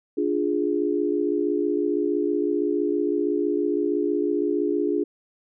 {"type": "chord", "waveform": "sine", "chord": "D diminished", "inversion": "none", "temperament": "equal", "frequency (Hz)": [293.7, 349.2, 415.3], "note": ["D4", "F4", "Ab4"], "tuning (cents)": [0, 0, 0], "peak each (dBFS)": -25, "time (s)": [0.17, 5.04], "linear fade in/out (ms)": 10, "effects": []}